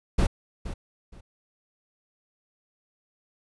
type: noise with echo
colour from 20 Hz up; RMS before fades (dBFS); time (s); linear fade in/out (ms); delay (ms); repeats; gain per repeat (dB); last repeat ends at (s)
brown; -20; 0.18-0.27; 10; 470; 2; -13; 1.21
effects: resampled to 24000 Hz